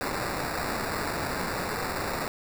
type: noise with sample-and-hold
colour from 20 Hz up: violet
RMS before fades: -31 dBFS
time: 0.01-2.28 s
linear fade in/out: 0 ms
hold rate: 3150 Hz
effects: none